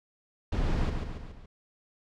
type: noise with echo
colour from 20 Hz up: brown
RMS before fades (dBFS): -27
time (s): 0.52-0.9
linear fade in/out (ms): 5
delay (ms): 140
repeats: 4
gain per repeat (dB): -5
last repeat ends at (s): 1.46
effects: low-pass 5000 Hz 12 dB/octave